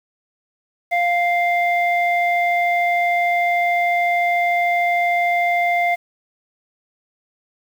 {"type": "tone with low-pass filter", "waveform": "square", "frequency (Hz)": 698.5, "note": "F5", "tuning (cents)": 0, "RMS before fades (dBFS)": -18, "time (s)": [0.91, 5.96], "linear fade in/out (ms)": 20, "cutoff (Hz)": 1800, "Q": 6.7, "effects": ["7-bit"]}